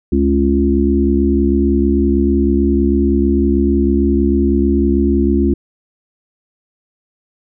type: harmonic tone with a mistuned harmonic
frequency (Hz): 69.3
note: C#2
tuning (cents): 0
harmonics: 1 / 3 / 4 / 5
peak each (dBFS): -16 / -16 / -16 / -16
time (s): 0.12-5.54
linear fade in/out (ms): 5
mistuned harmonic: 3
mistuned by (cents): +24
effects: none